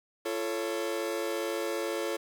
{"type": "chord", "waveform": "40% pulse", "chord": "F augmented", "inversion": "none", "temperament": "equal with one note detuned", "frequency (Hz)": [342.4, 440, 554.4], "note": ["F4", "A4", "C#5"], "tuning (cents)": [-34, 0, 0], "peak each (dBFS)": -34, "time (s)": [0.25, 2.17], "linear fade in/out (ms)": 10, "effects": ["10-bit"]}